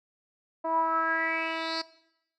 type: tone with low-pass filter sweep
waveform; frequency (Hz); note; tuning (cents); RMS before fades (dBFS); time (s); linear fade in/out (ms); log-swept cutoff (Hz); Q
10% pulse; 325.6; E4; -21; -29; 0.64-1.82; 10; 800 to 4700; 6.6
effects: noise-tail reverb RT60 0.8 s tail -18 dB re dry